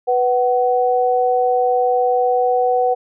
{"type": "tone pair together", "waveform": "sine", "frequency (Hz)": [493.9, 749.9], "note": ["B4", "F#5"], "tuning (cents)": [0, 23], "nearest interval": "perfect fifth", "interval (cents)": 723, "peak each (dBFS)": -16, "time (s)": [0.07, 2.95], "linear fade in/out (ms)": 20, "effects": []}